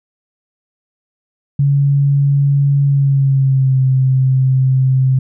sine tone with pitch glide, 140.7 to 131.28 Hz, C#3 to C3, +26 to +6 cents, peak -9 dBFS, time 1.59-5.19 s, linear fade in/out 5 ms, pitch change -120 cents, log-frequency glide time 2.85-3.8 s, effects none

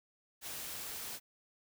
white noise, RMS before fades -43 dBFS, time 0.41-1.2 s, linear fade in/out 50 ms, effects none

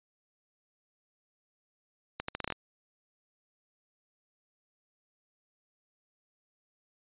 accelerating click train, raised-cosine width 0.3 ms, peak -17 dBFS, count 8, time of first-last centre 2.2-2.523 s, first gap 84 ms, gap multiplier 0.79, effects resampled to 8000 Hz

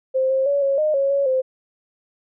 sine tone with pitch steps, 524 / 531 / 566 / 550 / 613 / 550 / 558 / 520 Hz, C5 / C5 / C#5 / C#5 / D#5 / C#5 / C#5 / C5, +2 / +25 / +36 / -14 / -26 / -14 / +11 / -11 cents, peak -16 dBFS, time 0.14-1.42 s, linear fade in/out 20 ms, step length 160 ms, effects none

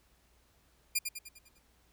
10% pulse tone with echo, 2411 Hz, D7, 45 cents sharp, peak -18 dBFS, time 0.95-0.99 s, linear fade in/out 10 ms, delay 100 ms, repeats 6, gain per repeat -6 dB, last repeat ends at 1.59 s, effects added 60 Hz sine -69 dBFS peak until 1.92 s + pink hiss -69 dBFS RMS until 1.92 s

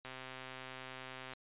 click train, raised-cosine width 0.3 ms, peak -30 dBFS, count 168, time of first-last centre 0.05-1.335 s, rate 130 Hz, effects resampled to 8000 Hz

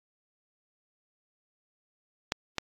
clicks, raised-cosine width 0.2 ms, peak -10 dBFS, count 2, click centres 2.321 / 2.583 s, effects AAC 64 kbps

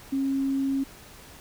sine tone, 271.6 Hz, C#4, 35 cents flat, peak -23 dBFS, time 0.12-0.84 s, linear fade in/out 10 ms, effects pink hiss -48 dBFS RMS until 1.4 s

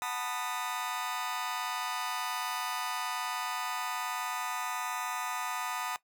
sawtooth chord, B dominant seventh, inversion second, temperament just, 740.8 / 889 / 987.8 / 1234.7 Hz, F#5 / A5 / B5 / D#6, +2 / +18 / 0 / -14 cents, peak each -36 / -36 / -35 / -34 dBFS, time 0.02-5.96 s, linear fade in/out 0 ms, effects noise-tail reverb RT60 0.1 s tail -17 dB re dry

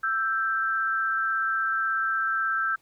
sine tone pair together, 1329 / 1570.9 Hz, E6 / G6, +14 / +3 cents, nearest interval minor third, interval 289 cents, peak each -26 dBFS, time 0.03-2.76 s, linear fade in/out 10 ms, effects pink hiss -65 dBFS RMS until 2.81 s

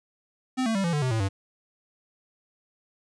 square tone with pitch steps, 257.6 / 224.3 / 195.22 / 169.95 / 147.95 / 128.8 / 112.13 / 97.61 Hz, C4 / A3 / G3 / F3 / D3 / C3 / A2 / G2, -27 / +34 / -7 / -47 / +13 / -27 / +33 / -7 cents, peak -24 dBFS, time 0.57-1.29 s, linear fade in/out 20 ms, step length 90 ms, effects resampled to 22050 Hz + 11-bit

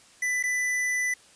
square tone with dropouts, 1992 Hz, B6, 14 cents sharp, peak -25 dBFS, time 0.22-1.14 s, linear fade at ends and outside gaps 5 ms, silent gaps 0.428-0.436 s, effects white hiss -55 dBFS RMS until 1.35 s + resampled to 22050 Hz

